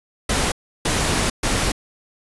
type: noise bursts at uneven times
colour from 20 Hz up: pink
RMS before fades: -20 dBFS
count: 3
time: 0.29-0.52 / 0.85-1.3 / 1.43-1.72 s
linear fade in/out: 5 ms
effects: resampled to 24000 Hz